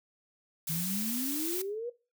blue noise, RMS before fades -35 dBFS, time 0.67-1.62 s, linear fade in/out 5 ms
sine exponential sweep, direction up, 155.56 to 493.9 Hz, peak -33 dBFS, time 0.69-1.9 s, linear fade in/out 10 ms
effects noise-tail reverb RT60 0.3 s tail -18 dB re dry

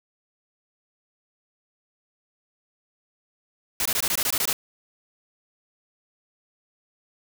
white noise bursts, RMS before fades -24 dBFS, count 10, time 3.8-4.53 s, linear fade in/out 2 ms, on 55 ms, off 20 ms, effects none

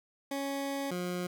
20% pulse tone pair in turn, 277.2 / 178.77 Hz, C#4 / F3, 0 / +41 cents, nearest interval minor sixth, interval 759 cents, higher first, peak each -28 dBFS, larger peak neither, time 0.31-0.91 / 0.91-1.27 s, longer first, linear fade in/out 5 ms, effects none

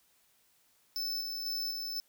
square tone with tremolo, 5270 Hz, E8, 1 cent flat, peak -33 dBFS, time 0.96-2 s, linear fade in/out 0 ms, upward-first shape square, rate 2 Hz, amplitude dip 30%, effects white hiss -69 dBFS RMS until 2.08 s

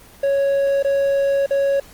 triangle tone with dropouts, 554.4 Hz, C#5, in tune, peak -13 dBFS, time 0.23-1.8 s, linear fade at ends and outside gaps 5 ms, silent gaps 0.827-0.846 / 1.462-1.507 s, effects pink hiss -45 dBFS RMS until 1.93 s + Opus 24 kbps

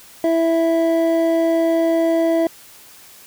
triangle tone pair together, 329.9 / 659.3 Hz, E4 / E5, +1 / 0 cents, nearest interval octave, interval 1199 cents, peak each -15 dBFS, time 0.24-2.47 s, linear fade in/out 2 ms, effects white hiss -44 dBFS RMS until 3.26 s

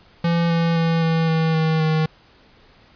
square tone with pitch steps, 169.3 / 167.26 / 165.24 / 163.25 / 161.28 / 159.34 / 157.42 Hz, E3 / E3 / E3 / E3 / E3 / D#3 / D#3, +46 / +26 / +4 / -17 / -38 / +42 / +21 cents, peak -17 dBFS, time 0.24-2.06 s, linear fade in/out 5 ms, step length 260 ms, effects pink hiss -52 dBFS RMS until 2.95 s + resampled to 11025 Hz

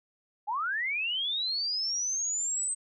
sine linear sweep, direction up, 784 to 8290 Hz, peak -28 dBFS, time 0.47-2.75 s, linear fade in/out 20 ms, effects none

